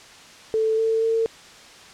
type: tone with pitch steps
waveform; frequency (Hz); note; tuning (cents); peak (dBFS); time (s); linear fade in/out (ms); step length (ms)
sine; 441.1 / 447.3 / 451.7; A4 / A4 / A4; +4 / +28 / +45; -18; 0.54-1.26; 0; 240
effects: white hiss -45 dBFS RMS until 1.93 s + low-pass 6000 Hz 12 dB/octave